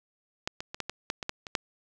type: clicks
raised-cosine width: 0.2 ms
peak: -12 / -18 / -20 / -14 / -16 / -12 / -17 / -13 / -22 / -8 dBFS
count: 10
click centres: 0.475 / 0.605 / 0.745 / 0.803 / 0.896 / 1.101 / 1.228 / 1.294 / 1.468 / 1.552 s
effects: none